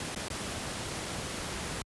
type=noise with dropouts; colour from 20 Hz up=pink; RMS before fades=-36 dBFS; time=0-1.82 s; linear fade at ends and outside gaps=2 ms; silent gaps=0.149-0.16 / 0.284-0.301 s; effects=high-pass 60 Hz 12 dB/octave + resampled to 24000 Hz